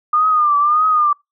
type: tone with vibrato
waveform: sine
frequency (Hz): 1210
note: D#6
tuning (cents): -49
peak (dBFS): -11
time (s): 0.13-1.13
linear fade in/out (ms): 5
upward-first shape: triangle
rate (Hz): 1.7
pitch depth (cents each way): 90
effects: noise-tail reverb RT60 0.2 s tail -25 dB re dry